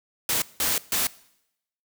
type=noise bursts at uneven times; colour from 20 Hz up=white; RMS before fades=-24 dBFS; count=3; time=0.29-0.42 / 0.6-0.78 / 0.92-1.07 s; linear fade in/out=2 ms; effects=noise-tail reverb RT60 0.8 s tail -21 dB re dry